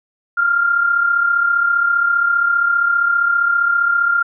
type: tone pair together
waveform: sine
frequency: 1364.9 / 1400 Hz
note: F6 / F6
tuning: -40 / +4 cents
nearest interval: unison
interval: 44 cents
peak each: -21 / -13 dBFS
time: 0.37-4.23 s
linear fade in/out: 10 ms
effects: none